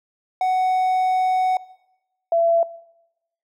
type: tone pair in turn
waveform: triangle / sine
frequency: 744 / 672.3 Hz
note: F#5 / E5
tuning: +9 / +34 cents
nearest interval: major second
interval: 175 cents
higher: first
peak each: -15 dBFS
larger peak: neither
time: 0.41-1.57 / 2.32-2.63 s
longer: first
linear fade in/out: 2 ms
effects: noise-tail reverb RT60 0.9 s tail -19 dB re dry